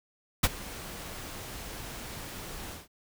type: noise with ADSR envelope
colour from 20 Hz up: pink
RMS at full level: -20 dBFS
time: 0.43-2.88 s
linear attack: 10 ms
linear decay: 37 ms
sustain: -21 dB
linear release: 160 ms
effects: none